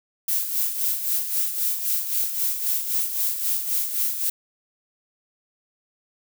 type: noise with tremolo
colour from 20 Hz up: violet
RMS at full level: -22 dBFS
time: 0.28-4.3 s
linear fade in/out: 5 ms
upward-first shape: sine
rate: 3.8 Hz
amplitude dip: 60%
effects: none